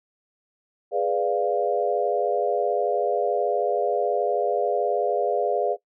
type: chord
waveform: sine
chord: G# diminished seventh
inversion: none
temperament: equal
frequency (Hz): 415.3 / 493.9 / 587.3 / 698.5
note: G#4 / B4 / D5 / F5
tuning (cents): 0 / 0 / 0 / 0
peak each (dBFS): -26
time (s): 0.91-5.77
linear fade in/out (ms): 50
effects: noise-tail reverb RT60 0.1 s tail -19 dB re dry